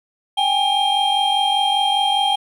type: tone cluster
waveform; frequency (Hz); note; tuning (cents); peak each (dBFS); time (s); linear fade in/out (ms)
triangle; 782 / 827 / 3202; G5 / G#5 / G7; -4 / -8 / +36; -18; 0.37-2.36; 10
effects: none